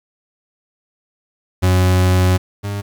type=tone pair in turn; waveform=40% pulse; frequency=91.9 / 101.22 Hz; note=F#2 / G#2; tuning=-11 / -44 cents; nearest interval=major second; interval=167 cents; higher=second; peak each=-10 / -20 dBFS; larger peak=first; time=1.62-2.38 / 2.63-2.82 s; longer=first; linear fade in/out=20 ms; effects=8-bit